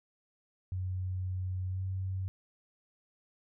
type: tone with pitch glide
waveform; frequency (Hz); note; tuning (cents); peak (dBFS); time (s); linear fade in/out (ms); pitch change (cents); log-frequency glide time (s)
sine; 92.5 to 94.5; F#2 to F#2; 0 to +37; -32; 0.72-2.28; 0; +37; 1.68-1.82
effects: none